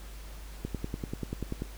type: click train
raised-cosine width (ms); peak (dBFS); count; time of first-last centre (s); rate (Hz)
3; -20; 11; 0.65-1.621; 10.3
effects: added 50 Hz sine -42 dBFS peak until 1.77 s + pink hiss -51 dBFS RMS until 1.77 s